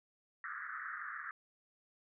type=band-pass noise; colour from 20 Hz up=pink; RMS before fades=-44 dBFS; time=0.44-1.31 s; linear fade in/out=2 ms; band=1200 to 1900 Hz; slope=96 dB/octave; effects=none